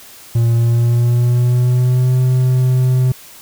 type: tone with pitch glide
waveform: triangle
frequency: 116.54 to 127.82 Hz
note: A#2 to C3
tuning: 0 to -40 cents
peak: -8 dBFS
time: 0.35-3.12 s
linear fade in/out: 5 ms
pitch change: +160 cents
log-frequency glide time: 0.56-2.18 s
effects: white hiss -39 dBFS RMS until 3.41 s